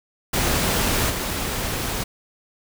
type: noise with level steps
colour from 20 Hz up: pink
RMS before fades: -21 / -26 dBFS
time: 0.33-2.04 s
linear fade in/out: 10 ms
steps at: 1.09 s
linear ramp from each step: 20 ms
effects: none